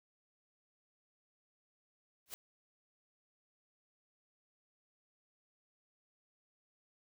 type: noise with exponential growth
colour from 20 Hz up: white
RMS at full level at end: -40 dBFS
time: 2.26-2.34 s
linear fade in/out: 0 ms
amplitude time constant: 16 ms
effects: none